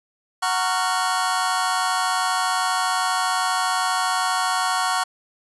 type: chord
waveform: sawtooth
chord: Gb major seventh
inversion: none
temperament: just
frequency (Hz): 740 / 925 / 1110 / 1387.5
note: Gb5 / Bb5 / Db6 / F6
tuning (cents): 0 / -14 / +2 / -12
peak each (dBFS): -20 / -23 / -20 / -23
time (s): 0.42-5.04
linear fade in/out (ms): 10
effects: resampled to 24000 Hz